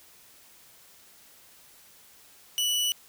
sawtooth tone, 2956 Hz, F#7, 2 cents flat, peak -21 dBFS, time 2.58-2.92 s, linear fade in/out 0 ms, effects white hiss -55 dBFS RMS until 3.08 s

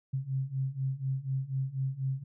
sine beating tone pair, 131.4 / 135.5 Hz, C3 / C#3, +8 / -39 cents, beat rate 4.1 Hz, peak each -34 / -32 dBFS, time 0.13-2.24 s, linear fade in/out 10 ms, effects none

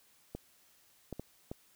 clicks, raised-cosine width 2 ms, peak -26 dBFS, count 4, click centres 0.35 / 1.127 / 1.196 / 1.515 s, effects white hiss -66 dBFS RMS until 1.75 s

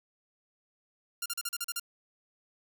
5% pulse tone bursts, 1396.9 Hz, F6, in tune, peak -20 dBFS, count 8, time 1.22-1.798 s, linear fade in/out 5 ms, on 39 ms, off 38 ms, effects 10-bit

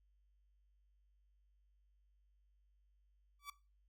sawtooth tone with exponential growth, 1151 Hz, D6, 35 cents flat, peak -38 dBFS, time 3.39-3.5 s, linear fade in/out 5 ms, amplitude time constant 22 ms, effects noise-tail reverb RT60 0.3 s tail -18 dB re dry + added 50 Hz sine -70 dBFS peak until 3.88 s

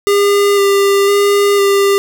square tone with vibrato, 401.2 Hz, G4, 40 cents sharp, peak -9 dBFS, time 0.07-1.98 s, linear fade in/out 0 ms, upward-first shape square, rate 0.99 Hz, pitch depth 14 cents each way, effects none

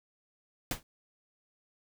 pink noise with exponential decay, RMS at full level -28 dBFS, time 0.71-0.83 s, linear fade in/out 2 ms, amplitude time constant 25 ms, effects none

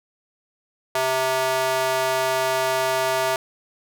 square tone with high-pass filter, 130.81 Hz, C3, in tune, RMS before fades -22 dBFS, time 0.95-3.36 s, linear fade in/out 2 ms, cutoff 660 Hz, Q 1.7, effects none

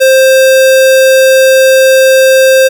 square tone, 527 Hz, C5, 12 cents sharp, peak -3 dBFS, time 0-2.69 s, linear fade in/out 20 ms, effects 7-bit

